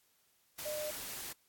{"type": "tone in noise", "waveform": "sine", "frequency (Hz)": 603, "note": "D5", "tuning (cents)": 46, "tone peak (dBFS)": -37, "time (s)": [0.65, 0.91], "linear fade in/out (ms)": 10, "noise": "white", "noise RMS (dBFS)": -43, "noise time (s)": [0.58, 1.33], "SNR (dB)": 3, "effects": ["white hiss -72 dBFS RMS until 1.48 s", "AAC 64 kbps"]}